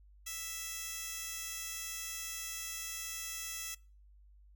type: tone with high-pass filter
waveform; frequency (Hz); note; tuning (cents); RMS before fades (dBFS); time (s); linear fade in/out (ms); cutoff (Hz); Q
15% pulse; 659.3; E5; 0; -42; 0.26-3.75; 10; 4400; 0.69
effects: noise-tail reverb RT60 0.4 s tail -24 dB re dry + added 50 Hz sine -57 dBFS peak until 4.55 s

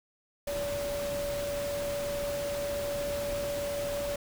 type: tone in noise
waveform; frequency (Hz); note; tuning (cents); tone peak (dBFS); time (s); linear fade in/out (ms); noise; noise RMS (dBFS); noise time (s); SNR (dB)
sine; 573; D5; -43; -31; 0.47-4.16; 5; pink; -39; 0.47-4.16; +5
effects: none

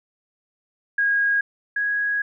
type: tone pair in turn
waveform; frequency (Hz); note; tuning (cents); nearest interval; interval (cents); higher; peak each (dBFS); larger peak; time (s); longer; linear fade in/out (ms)
sine; 1638 / 1658; G#6 / G#6; -24 / -3; unison; 21; second; -17 / -20; first; 0.98-1.41 / 1.76-2.22; second; 5
effects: none

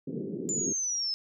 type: band-pass noise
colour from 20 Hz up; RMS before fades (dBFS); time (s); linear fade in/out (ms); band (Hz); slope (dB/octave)
white; -35; 0.07-0.73; 10; 140 to 420; 48
type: linear sweep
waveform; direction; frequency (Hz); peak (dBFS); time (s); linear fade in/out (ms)
sine; down; 7140 to 5160; -28; 0.49-1.14; 0
effects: none

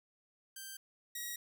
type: tone pair in turn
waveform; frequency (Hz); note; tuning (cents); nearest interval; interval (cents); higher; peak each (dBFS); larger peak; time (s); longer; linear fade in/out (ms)
5% pulse; 1568 / 1904.3; G6 / A#6; 0 / +36; minor third; 336; second; -34 / -29; second; 0.56-0.77 / 1.15-1.36; neither; 5
effects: none

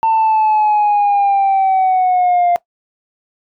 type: linear sweep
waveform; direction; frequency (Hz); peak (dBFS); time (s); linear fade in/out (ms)
sine; down; 899 to 696; -8; 0.03-2.56; 0
effects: noise-tail reverb RT60 0.1 s tail -20 dB re dry + tanh soft clip ceiling -8 dBFS

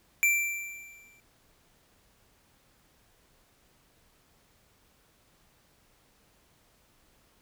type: tone with exponential decay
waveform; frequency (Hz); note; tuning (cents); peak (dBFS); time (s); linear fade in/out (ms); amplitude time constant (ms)
square; 2349; D7; 0; -20; 0.23-1.2; 0; 210
effects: pink hiss -65 dBFS RMS until 7.41 s

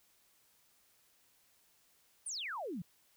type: exponential sweep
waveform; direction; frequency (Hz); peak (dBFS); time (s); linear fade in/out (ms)
sine; down; 9900 to 154.9; -38; 2.26-2.82; 5
effects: white hiss -70 dBFS RMS until 3.16 s

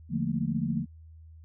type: chord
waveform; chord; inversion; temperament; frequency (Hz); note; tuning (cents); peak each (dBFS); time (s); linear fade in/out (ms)
sine; Bb major seventh; first; equal with one note detuned; 146.83 / 174.61 / 218.5 / 233.1; D3 / F3 / A3 / Bb3; 0 / 0 / -12 / 0; -32; 0.09-0.86; 50
effects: added 80 Hz sine -47 dBFS peak until 1.44 s

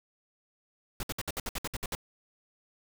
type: noise bursts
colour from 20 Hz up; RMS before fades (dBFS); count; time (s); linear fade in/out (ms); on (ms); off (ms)
pink; -34; 11; 1-1.951; 2; 31; 61
effects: none

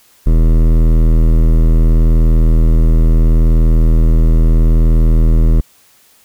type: tone with hard clipping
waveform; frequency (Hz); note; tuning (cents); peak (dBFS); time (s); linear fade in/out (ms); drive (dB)
sine; 40.37; E1; -35; -8; 0.26-5.61; 10; 16
effects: white hiss -49 dBFS RMS until 6.24 s

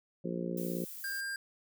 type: harmonic tone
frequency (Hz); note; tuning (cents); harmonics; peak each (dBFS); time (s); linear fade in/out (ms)
58.6; A#1; +10; 3 / 4 / 5 / 6 / 7 / 8 / 9; -37 / -41 / -45 / -40 / -43 / -46 / -43; 0.24-0.85; 10
type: noise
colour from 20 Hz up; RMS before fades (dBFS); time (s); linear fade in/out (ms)
violet; -45; 0.57-1.21; 5
type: tone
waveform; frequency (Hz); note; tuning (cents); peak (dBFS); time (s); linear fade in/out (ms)
square; 1600; G6; +35; -36; 1.04-1.36; 2
effects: none

